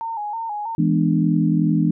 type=tone with vibrato; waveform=sine; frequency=871 Hz; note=A5; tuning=18 cents flat; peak=-24 dBFS; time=0.01-0.75 s; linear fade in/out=0 ms; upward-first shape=square; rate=3.1 Hz; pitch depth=77 cents each way
type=chord; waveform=sine; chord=E dominant seventh; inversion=none; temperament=equal with one note detuned; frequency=164.81 / 207.7 / 246.9 / 298.3 Hz; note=E3 / G#3 / B3 / D4; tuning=0 / 0 / 0 / +27 cents; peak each=-18 / -22 / -23 / -21 dBFS; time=0.78-1.91 s; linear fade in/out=5 ms
effects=none